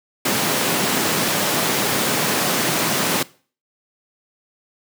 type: high-pass noise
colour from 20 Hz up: pink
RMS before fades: -20 dBFS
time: 0.25-3.23 s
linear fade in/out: 5 ms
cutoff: 150 Hz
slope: 24 dB/octave
effects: noise-tail reverb RT60 0.4 s tail -20 dB re dry